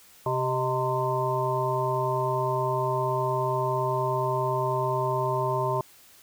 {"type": "harmonic tone with a mistuned harmonic", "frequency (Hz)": 129.8, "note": "C3", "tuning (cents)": -13, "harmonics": [1, 3, 5, 7, 8], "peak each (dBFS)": [-30, -30, -30, -30, -30], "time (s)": [0.26, 5.81], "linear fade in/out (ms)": 2, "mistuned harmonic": 5, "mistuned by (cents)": -65, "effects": ["white hiss -54 dBFS RMS until 6.22 s"]}